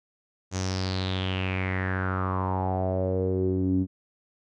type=tone with low-pass filter sweep; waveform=sawtooth; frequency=93.6 Hz; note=F#2; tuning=20 cents sharp; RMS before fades=-27 dBFS; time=0.51-3.87 s; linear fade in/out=50 ms; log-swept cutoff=6600 to 250 Hz; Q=6; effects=none